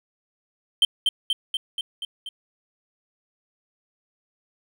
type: tone with echo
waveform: triangle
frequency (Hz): 3125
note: G7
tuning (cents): -6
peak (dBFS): -12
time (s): 0.82-0.85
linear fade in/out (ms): 2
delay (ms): 240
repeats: 6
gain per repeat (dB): -3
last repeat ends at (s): 2.29
effects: none